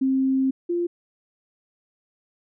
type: tone pair in turn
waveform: sine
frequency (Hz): 265.3 / 346.9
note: C4 / F4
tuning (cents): +24 / -12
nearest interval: perfect fourth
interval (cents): 464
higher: second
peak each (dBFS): -18 / -21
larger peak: first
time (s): 0.01-0.51 / 0.69-0.87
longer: first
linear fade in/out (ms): 10
effects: none